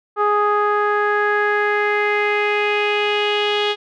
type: tone with low-pass filter sweep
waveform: sawtooth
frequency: 415.5 Hz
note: G#4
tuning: 1 cent sharp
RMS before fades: -18 dBFS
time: 0.16-3.76 s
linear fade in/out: 50 ms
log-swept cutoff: 1200 to 3300 Hz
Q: 4.2
effects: none